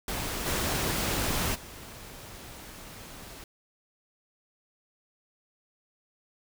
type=noise with level steps; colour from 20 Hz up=pink; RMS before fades=-33 / -29 / -45 dBFS; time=0.08-3.44 s; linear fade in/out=2 ms; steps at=0.45 / 1.54 s; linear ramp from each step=20 ms; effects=none